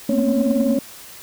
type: tone cluster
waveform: sine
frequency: 223.8 / 233.6 / 254.9 / 273.9 / 555 Hz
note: A3 / A#3 / C4 / C#4 / C#5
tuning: +30 / +4 / -45 / -21 / +2 cents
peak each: -21 dBFS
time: 0.09-0.79 s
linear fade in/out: 5 ms
effects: tanh soft clip ceiling -8 dBFS + white hiss -40 dBFS RMS until 1.22 s